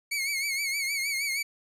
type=tone with vibrato; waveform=sawtooth; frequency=2217 Hz; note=C#7; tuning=in tune; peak=-24 dBFS; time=0.11-1.43 s; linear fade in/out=10 ms; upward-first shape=triangle; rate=6.4 Hz; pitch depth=92 cents each way; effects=resampled to 32000 Hz